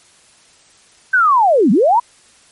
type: linear two-way sweep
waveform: sine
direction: down then up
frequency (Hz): 1568 to 177.1 to 1004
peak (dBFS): -8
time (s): 1.13-2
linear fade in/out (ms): 10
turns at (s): 1.71
effects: white hiss -49 dBFS RMS until 2.51 s + MP3 48 kbps